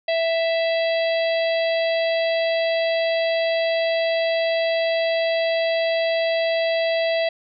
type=harmonic tone with a mistuned harmonic; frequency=660 Hz; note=E5; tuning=2 cents sharp; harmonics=1 / 3 / 4 / 5 / 6 / 7; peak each=-19 / -29 / -31 / -33 / -35 / -36 dBFS; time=0.08-7.29 s; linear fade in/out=5 ms; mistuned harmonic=7; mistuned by=+16 cents; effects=none

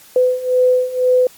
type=beating tone pair; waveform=sine; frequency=503 / 505 Hz; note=B4 / B4; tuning=+32 / +39 cents; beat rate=2 Hz; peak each=-16 / -13 dBFS; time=0.16-1.27 s; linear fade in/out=2 ms; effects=white hiss -44 dBFS RMS until 1.37 s + MP3 96 kbps

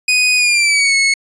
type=tone with pitch glide; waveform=sawtooth; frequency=2489 to 2192 Hz; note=D#7 to C#7; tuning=0 to -20 cents; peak=-7 dBFS; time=0.08-1.14 s; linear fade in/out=5 ms; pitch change=-220 cents; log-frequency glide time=0.36-0.95 s; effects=resampled to 22050 Hz

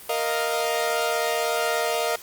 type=chord; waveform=sawtooth; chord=Bb suspended fourth; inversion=none; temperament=equal; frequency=466.2 / 622.3 / 698.5 Hz; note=Bb4 / Eb5 / F5; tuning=0 / 0 / 0 cents; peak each=-23 dBFS; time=0.09-2.16 s; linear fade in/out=5 ms; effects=white hiss -43 dBFS RMS until 2.22 s + Opus 32 kbps

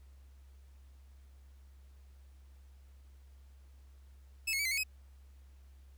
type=tone with pitch steps; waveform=sawtooth; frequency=2605 / 2177 / 2286 / 2067 / 2217 / 2540 Hz; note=E7 / C#7 / D7 / C7 / C#7 / D#7; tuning=-21 / -32 / -47 / -22 / 0 / +35 cents; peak=-28 dBFS; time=4.47-4.836 s; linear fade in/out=10 ms; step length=61 ms; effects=added 67 Hz sine -54 dBFS peak until 5.97 s + pink hiss -72 dBFS RMS until 5.97 s

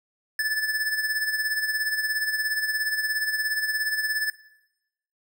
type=tone with tremolo; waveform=square; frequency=1740 Hz; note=A6; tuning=20 cents flat; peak=-22 dBFS; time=0.39-4.3 s; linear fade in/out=2 ms; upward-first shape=sine; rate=17 Hz; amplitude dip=60%; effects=noise-tail reverb RT60 0.9 s tail -18 dB re dry

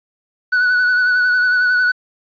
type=tone with vibrato; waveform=triangle; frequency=1482 Hz; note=F#6; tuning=2 cents sharp; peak=-10 dBFS; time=0.52-1.92 s; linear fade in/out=10 ms; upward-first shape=sine; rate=11 Hz; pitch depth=28 cents each way; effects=resampled to 11025 Hz + 8-bit

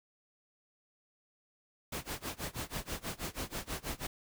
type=noise with tremolo; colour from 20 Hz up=pink; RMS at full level=-37 dBFS; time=1.92-4.07 s; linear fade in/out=5 ms; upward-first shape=sine; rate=6.2 Hz; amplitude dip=95%; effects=none

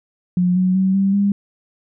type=tone with pitch steps; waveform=sine; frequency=179.3 / 184.45 / 189.74 / 195.19 / 200.8 Hz; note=F3 / F#3 / F#3 / G3 / G3; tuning=+46 / -5 / +44 / -7 / +42 cents; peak=-13 dBFS; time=0.37-1.32 s; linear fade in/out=2 ms; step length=190 ms; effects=none

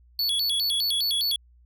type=tone with vibrato; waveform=square; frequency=3868 Hz; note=B7; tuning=37 cents flat; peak=-23 dBFS; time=0.19-1.36 s; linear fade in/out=2 ms; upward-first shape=square; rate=4.9 Hz; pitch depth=240 cents each way; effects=added 60 Hz sine -53 dBFS peak until 1.65 s

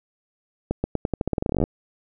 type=accelerating click train; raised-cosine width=2 ms; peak=-9 dBFS; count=20; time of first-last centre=0.71-1.639 s; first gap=130 ms; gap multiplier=0.87; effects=none

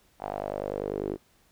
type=tone with band-pass filter sweep; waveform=sawtooth; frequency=50.1 Hz; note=G1; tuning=38 cents sharp; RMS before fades=-33 dBFS; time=0.19-1.18 s; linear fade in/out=50 ms; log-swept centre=780 to 360 Hz; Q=3.7; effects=pink hiss -64 dBFS RMS until 1.51 s

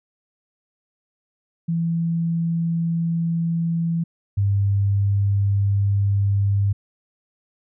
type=tone pair in turn; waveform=sine; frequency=167 / 99.93 Hz; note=E3 / G2; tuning=+23 / +34 cents; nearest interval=major sixth; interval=889 cents; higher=first; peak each=-19 / -16 dBFS; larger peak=second; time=1.68-4.04 / 4.37-6.73 s; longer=neither; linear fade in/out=10 ms; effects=none

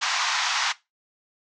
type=band-pass noise; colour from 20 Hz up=pink; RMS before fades=-25 dBFS; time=0.01-0.73 s; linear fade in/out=20 ms; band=820 to 6600 Hz; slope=48 dB/octave; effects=noise-tail reverb RT60 0.2 s tail -17 dB re dry

